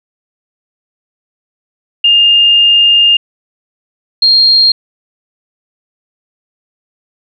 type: tone pair in turn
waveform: sine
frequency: 2818 / 4222 Hz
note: F7 / C8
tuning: +15 / +15 cents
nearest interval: perfect fifth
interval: 700 cents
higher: second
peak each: -4 dBFS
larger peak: neither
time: 2.04-3.17 / 4.22-4.72 s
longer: first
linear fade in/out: 5 ms
effects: none